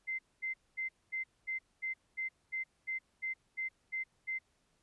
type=tone bursts; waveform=sine; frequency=2076 Hz; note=C7; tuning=14 cents flat; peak=-34 dBFS; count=13; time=0.07-4.39 s; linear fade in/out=20 ms; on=120 ms; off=230 ms; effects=pink hiss -75 dBFS RMS until 4.82 s + resampled to 24000 Hz